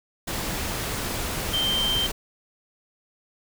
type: tone in noise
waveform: sine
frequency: 3136 Hz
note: G7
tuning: in tune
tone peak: -22 dBFS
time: 1.53-2.07 s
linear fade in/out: 10 ms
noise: pink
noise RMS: -29 dBFS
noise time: 0.27-2.12 s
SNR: +4 dB
effects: none